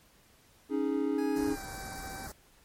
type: chord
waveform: triangle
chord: C# suspended second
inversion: none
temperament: equal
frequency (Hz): 277.2 / 311.1 / 415.3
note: C#4 / D#4 / G#4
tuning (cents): 0 / 0 / 0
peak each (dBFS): -29 / -30 / -31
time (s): 0.69-1.57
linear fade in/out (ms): 50
type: tone with pitch glide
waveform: 25% pulse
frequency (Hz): 830.6 to 775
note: G#5 to G5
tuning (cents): 0 to -20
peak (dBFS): -39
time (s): 1.18-2.27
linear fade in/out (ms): 5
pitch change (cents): -120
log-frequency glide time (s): 1.47-1.61
type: band-stop noise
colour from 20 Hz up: pink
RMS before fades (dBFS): -43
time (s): 1.36-2.32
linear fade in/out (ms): 5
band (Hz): 1900 to 4400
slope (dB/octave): 48
effects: pink hiss -62 dBFS RMS until 2.64 s + MP3 64 kbps